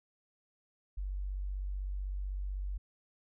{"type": "tone", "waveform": "sine", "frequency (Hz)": 47.95, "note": "G1", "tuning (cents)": -37, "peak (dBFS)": -34, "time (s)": [0.97, 2.78], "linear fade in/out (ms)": 10, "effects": []}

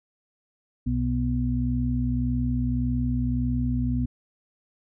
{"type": "harmonic tone", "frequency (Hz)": 61.74, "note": "B1", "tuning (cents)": 0, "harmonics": [1, 2, 4], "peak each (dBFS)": [-27, -27, -26], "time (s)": [0.86, 4.06], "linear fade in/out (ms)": 10, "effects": []}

